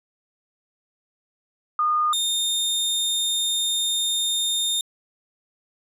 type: tone pair in turn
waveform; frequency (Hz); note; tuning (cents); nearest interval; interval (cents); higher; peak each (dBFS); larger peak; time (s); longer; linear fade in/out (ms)
sine / sawtooth; 1223 / 3650; D#6 / A#7; -30 / -37; octave + perfect fifth; 1893; second; -18; neither; 1.79-2.13 / 2.13-4.81; second; 2
effects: resampled to 32000 Hz